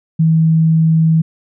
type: tone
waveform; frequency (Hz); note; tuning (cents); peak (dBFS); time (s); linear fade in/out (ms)
sine; 161.1; E3; -39; -8; 0.19-1.22; 10
effects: none